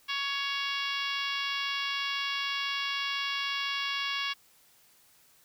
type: harmonic tone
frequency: 558 Hz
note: C#5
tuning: 11 cents sharp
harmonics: 2 / 3 / 4 / 5 / 6 / 7 / 8 / 9 / 10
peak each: -37 / -38 / -37 / -36 / -36 / -43 / -43 / -44 / -47 dBFS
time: 0.08-4.34 s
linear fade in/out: 20 ms
effects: white hiss -62 dBFS RMS until 5.44 s